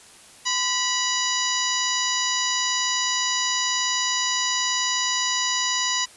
harmonic tone with a mistuned harmonic, 979 Hz, B5, 15 cents flat, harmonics 1 / 2 / 3 / 4 / 5 / 6 / 7, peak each -29 / -29 / -29 / -29 / -29 / -29 / -29 dBFS, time 0.45-6.06 s, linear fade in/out 20 ms, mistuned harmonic 1, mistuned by +65 cents, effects white hiss -48 dBFS RMS until 6.16 s + resampled to 24000 Hz

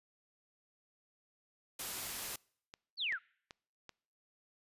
white noise, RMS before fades -41 dBFS, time 1.79-2.36 s, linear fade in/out 5 ms
click train, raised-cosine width 0.2 ms, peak -31 dBFS, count 6, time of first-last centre 1.97-3.893 s, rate 2.6 Hz
sine exponential sweep, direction down, 4699 to 1257 Hz, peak -33 dBFS, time 2.97-3.19 s, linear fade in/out 50 ms
effects noise-tail reverb RT60 0.6 s tail -26 dB re dry + resampled to 32000 Hz

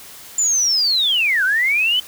sine linear two-way sweep, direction down then up, 7200 to 1447 to 3082 Hz, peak -14 dBFS, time 0.38-2 s, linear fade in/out 5 ms, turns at 1.44 s, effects white hiss -39 dBFS RMS until 2.07 s

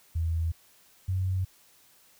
sine tone pair in turn, 82.1 / 93.43 Hz, E2 / F#2, -6 / +17 cents, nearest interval major second, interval 223 cents, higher second, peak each -25 dBFS, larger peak neither, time 0.15-0.52 / 1.08-1.45 s, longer neither, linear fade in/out 10 ms, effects white hiss -60 dBFS RMS until 2.19 s

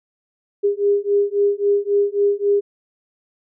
sine beating tone pair, 403.6 / 407.3 Hz, G#4 / G#4, -49 / -34 cents, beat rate 3.7 Hz, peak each -18 dBFS, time 0.63-2.61 s, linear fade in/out 20 ms, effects none

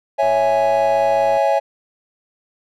triangle chord, C# minor, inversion none, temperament equal, 554.4 / 659.3 / 830.6 Hz, C#5 / E5 / G#5, 0 / 0 / 0 cents, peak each -16 dBFS, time 0.18-1.6 s, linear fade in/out 20 ms
click train, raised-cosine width 1 ms, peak -23 dBFS, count 130, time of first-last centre 0.23-1.372 s, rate 113 Hz
effects none

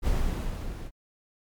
brown noise with level ramp, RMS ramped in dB -23 to -37 dBFS, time 0.02-0.91 s, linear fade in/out 50 ms, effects MP3 96 kbps

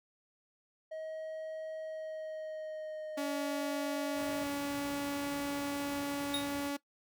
triangle tone with pitch glide, 633 to 616 Hz, D#5 to D#5, +30 to -17 cents, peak -37 dBFS, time 0.91-4.44 s, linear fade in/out 10 ms, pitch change -47 cents, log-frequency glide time 1.79-3.37 s
sawtooth tone, 283.7 Hz, C#4, 40 cents sharp, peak -30 dBFS, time 3.17-6.77 s, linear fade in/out 10 ms
pink band-stop noise, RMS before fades -47 dBFS, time 4.14-6.72 s, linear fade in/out 50 ms, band 3000 to 6900 Hz, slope 48 dB/octave
square tone with exponential decay, 3735 Hz, A#7, 3 cents sharp, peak -30 dBFS, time 6.34-6.53 s, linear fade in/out 2 ms, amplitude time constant 40 ms
effects noise-tail reverb RT60 0.1 s tail -19 dB re dry + high-pass 80 Hz 12 dB/octave

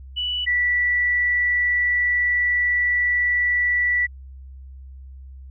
sine tone pair in turn, 2960 / 1959 Hz, F#7 / B6, 0 / -15 cents, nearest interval perfect fifth, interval 715 cents, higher first, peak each -22 / -17 dBFS, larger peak second, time 0.16-0.46 / 0.46-4.07 s, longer second, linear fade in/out 20 ms, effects added 66 Hz sine -37 dBFS peak until 5.5 s

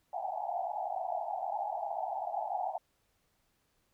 white band-pass noise, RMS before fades -36 dBFS, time 0.13-2.78 s, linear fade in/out 5 ms, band 660 to 850 Hz, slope 96 dB/octave, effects pink hiss -75 dBFS RMS until 3.93 s

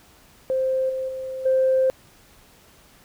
sine tone with level steps, 523.3 Hz, C5, in tune, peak -19 / -24 / -28 / -15 dBFS, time 0.5-1.9 s, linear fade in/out 0 ms, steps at 0.89 / 1.08 / 1.45 s, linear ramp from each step 10 ms, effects tanh soft clip ceiling -11 dBFS + pink hiss -53 dBFS RMS until 3.04 s

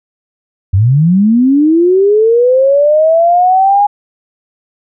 sine linear sweep, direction up, 88.2 to 827 Hz, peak -5 dBFS, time 0.73-3.87 s, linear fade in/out 10 ms, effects none

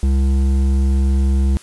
sine tone with hard clipping, 67.3 Hz, C2, 49 cents sharp, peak -14 dBFS, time 0.03-1.57 s, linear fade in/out 0 ms, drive 9 dB, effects white hiss -43 dBFS RMS until 1.62 s + resampled to 24000 Hz

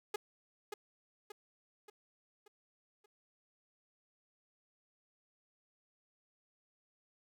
sawtooth tone with echo, 417 Hz, G#4, 7 cents sharp, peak -30 dBFS, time 0.14-0.16 s, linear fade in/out 5 ms, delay 580 ms, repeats 5, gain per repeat -6 dB, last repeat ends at 3.06 s, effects none

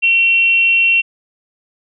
sine tone with frequency modulation, 2726 Hz, F7, 43 cents flat, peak -9 dBFS, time 0.02-1.02 s, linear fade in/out 20 ms, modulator 389 Hz, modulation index 0.22, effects none

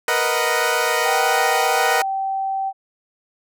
15% pulse chord, B major seventh, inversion third, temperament equal, 466.2 / 493.9 / 622.3 / 740 Hz, A#4 / B4 / D#5 / F#5, 0 / 0 / 0 / 0 cents, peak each -16 / -17 / -16 / -18 dBFS, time 0.08-2.02 s, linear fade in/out 2 ms
sine tone, 775 Hz, G5, 20 cents flat, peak -20 dBFS, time 1.03-2.73 s, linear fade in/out 50 ms
effects none

